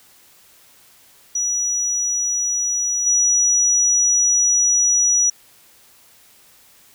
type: tone with level steps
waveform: sine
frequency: 5850 Hz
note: F#8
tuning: 21 cents flat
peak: -18 / -13 dBFS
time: 1.35-5.3 s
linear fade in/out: 5 ms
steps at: 3.06 s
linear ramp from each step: 10 ms
effects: white hiss -51 dBFS RMS until 6.94 s